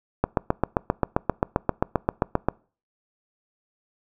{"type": "click train", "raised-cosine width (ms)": 1, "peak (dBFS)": -5, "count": 18, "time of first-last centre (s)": [0.24, 2.486], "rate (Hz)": 7.57, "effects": ["noise-tail reverb RT60 0.4 s tail -25 dB re dry"]}